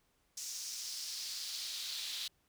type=noise with high-pass filter sweep; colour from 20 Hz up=brown; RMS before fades=-42 dBFS; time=0.37-2.28 s; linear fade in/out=5 ms; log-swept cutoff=6000 to 3700 Hz; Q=3; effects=pink hiss -75 dBFS RMS until 2.48 s